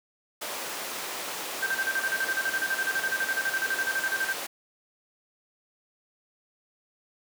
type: high-pass noise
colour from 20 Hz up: pink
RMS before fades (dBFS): -35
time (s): 0.41-4.47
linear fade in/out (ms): 10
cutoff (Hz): 480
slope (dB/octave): 12
type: tone with tremolo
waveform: sine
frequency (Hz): 1568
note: G6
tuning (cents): 0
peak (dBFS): -24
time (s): 1.62-4.33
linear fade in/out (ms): 10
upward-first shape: square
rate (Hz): 12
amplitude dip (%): 75
effects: none